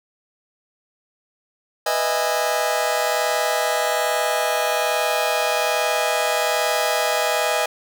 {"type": "chord", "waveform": "sawtooth", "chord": "E major seventh", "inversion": "second", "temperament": "just", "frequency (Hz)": [494.4, 618.1, 659.3, 824.1], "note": ["B4", "D#5", "E5", "G#5"], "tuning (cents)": [2, -12, 0, -14], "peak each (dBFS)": [-23, -19, -22, -20], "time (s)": [1.86, 7.66], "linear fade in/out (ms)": 5, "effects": []}